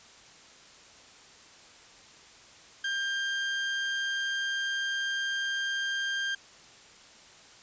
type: tone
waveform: 30% pulse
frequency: 1592 Hz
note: G6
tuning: 26 cents sharp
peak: -26 dBFS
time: 2.84-6.35 s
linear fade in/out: 5 ms
effects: white hiss -53 dBFS RMS until 7.62 s + resampled to 16000 Hz